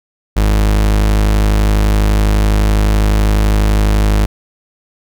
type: tone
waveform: 40% pulse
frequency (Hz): 51.91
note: G#1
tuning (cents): 0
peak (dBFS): -8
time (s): 0.36-4.26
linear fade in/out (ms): 10
effects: none